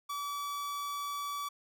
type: tone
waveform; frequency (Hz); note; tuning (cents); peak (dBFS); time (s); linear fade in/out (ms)
45% pulse; 1148; D6; -40; -35; 0.09-1.49; 10
effects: none